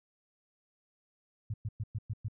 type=tone bursts; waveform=sine; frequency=107.9 Hz; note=A2; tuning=33 cents flat; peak=-32 dBFS; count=6; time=1.5-2.284 s; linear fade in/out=5 ms; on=39 ms; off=110 ms; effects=none